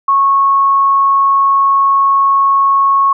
sine tone, 1100 Hz, C#6, 14 cents flat, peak -7 dBFS, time 0.08-3.13 s, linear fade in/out 5 ms, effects none

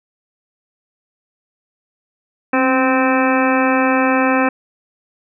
harmonic tone with a mistuned harmonic, 259.5 Hz, C4, 14 cents flat, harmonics 1 / 2 / 3 / 4 / 5 / 6 / 7 / 9 / 10, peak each -16 / -19 / -21 / -22 / -23 / -24 / -24 / -26 / -26 dBFS, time 2.53-4.49 s, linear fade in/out 5 ms, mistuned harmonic 1, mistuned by +38 cents, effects none

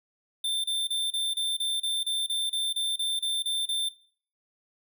square tone bursts, 3568 Hz, A7, 23 cents sharp, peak -27 dBFS, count 15, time 0.44-3.888 s, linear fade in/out 5 ms, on 200 ms, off 32 ms, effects noise-tail reverb RT60 0.5 s tail -17 dB re dry

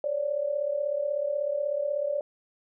sine tone pair together, 547.7 / 584 Hz, C#5 / D5, -21 / -10 cents, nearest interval minor second, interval 111 cents, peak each -31 / -27 dBFS, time 0.04-2.21 s, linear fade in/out 2 ms, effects none

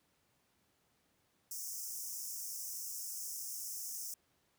pink high-pass noise, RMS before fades -43 dBFS, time 1.51-4.14 s, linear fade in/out 2 ms, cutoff 5300 Hz, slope 96 dB/octave, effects pink hiss -75 dBFS RMS until 4.58 s + high-pass 80 Hz 12 dB/octave

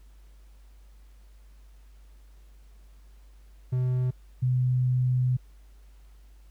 triangle / sine tone pair in turn, 126.5 / 126.5 Hz, B2 / B2, +42 / +42 cents, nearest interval unison, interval 0 cents, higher neither, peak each -21 dBFS, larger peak neither, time 3.72-4.11 / 4.42-5.37 s, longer second, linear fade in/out 10 ms, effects added 50 Hz sine -49 dBFS peak until 6.5 s + pink hiss -66 dBFS RMS until 6.5 s

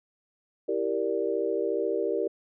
sine chord, E half-diminished seventh, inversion none, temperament equal, 329.6 / 392 / 466.2 / 587.3 Hz, E4 / G4 / Bb4 / D5, 0 / 0 / 0 / 0 cents, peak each -33 / -29 / -29 / -33 dBFS, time 0.68-2.28 s, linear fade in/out 10 ms, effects none

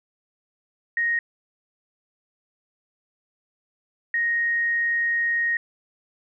sine tone bursts at uneven times, 1869 Hz, A#6, 4 cents sharp, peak -20 dBFS, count 2, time 0.97-1.19 / 4.14-5.57 s, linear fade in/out 2 ms, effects none

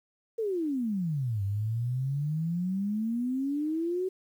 sine exponential two-way sweep, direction down then up, 466.2 to 97.1 to 380.5 Hz, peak -27 dBFS, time 0.38-4.09 s, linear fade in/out 10 ms, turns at 1.43 s, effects 10-bit

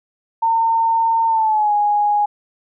sine tone with pitch glide, 909 to 828.8 Hz, A#5 to G#5, -44 to -4 cents, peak -13 dBFS, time 0.42-2.26 s, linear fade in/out 10 ms, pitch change -160 cents, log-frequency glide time 1.27-1.73 s, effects none

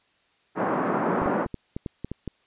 pink band-pass noise, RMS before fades -25 dBFS, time 0.55-1.47 s, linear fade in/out 50 ms, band 190 to 1400 Hz, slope 24 dB/octave
clicks, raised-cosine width 3 ms, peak -18 dBFS, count 9, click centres 1.218 / 1.26 / 1.462 / 1.543 / 1.765 / 1.862 / 2.046 / 2.116 / 2.277 s
effects white hiss -65 dBFS RMS until 2.46 s + resampled to 8000 Hz

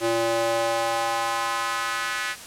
square tone with high-pass filter sweep, 115.1 Hz, A#2, 22 cents flat, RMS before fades -25 dBFS, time 0-2.36 s, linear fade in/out 50 ms, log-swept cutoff 410 to 1700 Hz, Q 2.2, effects white hiss -40 dBFS RMS until 2.46 s + low-pass 10000 Hz 12 dB/octave

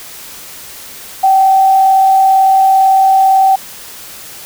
sine tone with frequency modulation, 770 Hz, G5, 31 cents flat, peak -5 dBFS, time 1.23-3.56 s, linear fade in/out 10 ms, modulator 37.9 Hz, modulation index 0.3, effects white hiss -31 dBFS RMS until 4.45 s

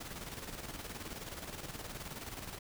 pink noise with tremolo, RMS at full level -43 dBFS, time 0-2.59 s, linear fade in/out 10 ms, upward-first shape square, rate 19 Hz, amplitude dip 50%, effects none

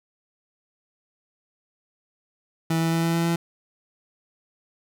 30% pulse tone with pitch steps, 163.3 / 164.34 / 165.39 / 166.44 / 167.5 / 168.57 Hz, E3 / E3 / E3 / E3 / E3 / E3, -16 / -5 / +6 / +17 / +28 / +39 cents, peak -18 dBFS, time 2.7-3.36 s, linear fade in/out 5 ms, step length 110 ms, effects none

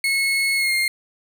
35% pulse tone with pitch glide, 2184 to 2124 Hz, C#7 to C7, -26 to +25 cents, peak -16 dBFS, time 0.04-0.88 s, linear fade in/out 2 ms, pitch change -49 cents, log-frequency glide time 0.56-0.74 s, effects none

